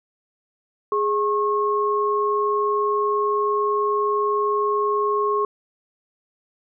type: tone pair together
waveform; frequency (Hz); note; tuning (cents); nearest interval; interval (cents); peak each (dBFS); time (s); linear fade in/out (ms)
sine; 415.3 / 1086.5; G#4 / C#6; 0 / -35; octave + perfect fourth; 1665; -21; 0.92-5.45; 2
effects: none